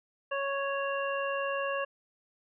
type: harmonic tone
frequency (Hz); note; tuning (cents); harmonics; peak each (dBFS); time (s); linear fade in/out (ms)
554.4; C#5; 0; 1 / 2 / 3 / 5; -32 / -35 / -37 / -39; 0.31-1.85; 10
effects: none